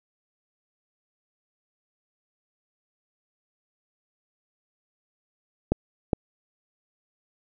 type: clicks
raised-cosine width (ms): 2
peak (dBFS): -7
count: 2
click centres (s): 5.72 / 6.132
effects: none